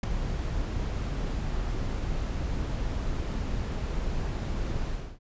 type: noise with ADSR envelope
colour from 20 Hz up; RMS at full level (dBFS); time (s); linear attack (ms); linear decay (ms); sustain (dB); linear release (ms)
brown; -19; 0.03-5.19; 7; 4; -11; 310
effects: resampled to 16000 Hz